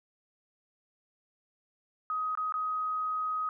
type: tone with dropouts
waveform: sine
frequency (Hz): 1258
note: D#6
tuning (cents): +19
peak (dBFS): -29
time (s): 2.1-3.49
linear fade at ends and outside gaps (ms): 1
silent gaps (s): 2.352-2.374 / 2.523-2.54
effects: none